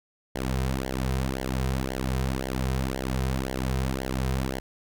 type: tone with flanger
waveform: sawtooth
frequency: 65.3 Hz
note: C2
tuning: 3 cents flat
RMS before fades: -28 dBFS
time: 0.35-4.6 s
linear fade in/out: 5 ms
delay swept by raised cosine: 0.78 to 3.58 ms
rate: 1.9 Hz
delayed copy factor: -0.85
effects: none